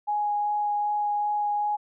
sine tone with vibrato, 830.6 Hz, G#5, in tune, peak -23 dBFS, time 0.07-1.77 s, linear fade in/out 20 ms, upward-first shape sine, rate 2.6 Hz, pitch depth 8 cents each way, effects none

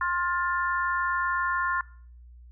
harmonic tone, 352.7 Hz, F4, 17 cents sharp, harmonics 3 / 4 / 5, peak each -27 / -29 / -31 dBFS, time 0.01-1.81 s, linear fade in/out 2 ms, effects noise-tail reverb RT60 0.5 s tail -21 dB re dry + added 60 Hz sine -46 dBFS peak until 2.51 s

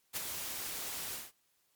white noise with ADSR envelope, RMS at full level -34 dBFS, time 0.13-1.32 s, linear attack 37 ms, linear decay 16 ms, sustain -6 dB, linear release 190 ms, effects white hiss -74 dBFS RMS until 1.75 s + MP3 96 kbps

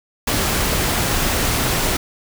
pink noise, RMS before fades -19 dBFS, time 0.27-1.97 s, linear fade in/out 5 ms, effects none

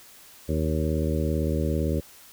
harmonic tone with a mistuned harmonic, 77.78 Hz, D#2, in tune, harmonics 1 / 2 / 3 / 4 / 5 / 6 / 7, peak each -26 / -29 / -31 / -32 / -33 / -34 / -34 dBFS, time 0.48-2.01 s, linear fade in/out 20 ms, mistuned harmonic 7, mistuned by +22 cents, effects white hiss -50 dBFS RMS until 2.32 s

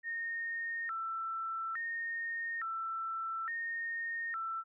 sine tone with vibrato, 1568 Hz, G6, in tune, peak -35 dBFS, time 0.03-4.64 s, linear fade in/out 50 ms, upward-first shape square, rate 0.58 Hz, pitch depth 280 cents each way, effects none

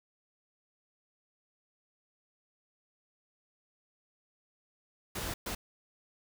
pink noise bursts at uneven times, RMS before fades -37 dBFS, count 2, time 5.15-5.34 / 5.46-5.55 s, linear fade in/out 5 ms, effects none

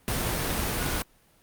sine tone in noise, 1461 Hz, F#6, 22 cents flat, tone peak -38 dBFS, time 0.78-0.99 s, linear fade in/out 0 ms, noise pink, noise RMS -28 dBFS, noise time 0.08-1.02 s, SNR -13 dB, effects pink hiss -61 dBFS RMS until 1.42 s + Opus 32 kbps

